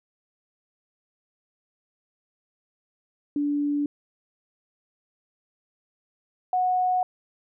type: tone pair in turn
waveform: sine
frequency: 290 / 733.7 Hz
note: D4 / F#5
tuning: -22 / -15 cents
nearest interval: octave + major third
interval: 1607 cents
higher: second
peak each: -22 / -20 dBFS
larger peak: second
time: 3.36-3.86 / 6.53-7.03 s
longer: neither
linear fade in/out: 2 ms
effects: none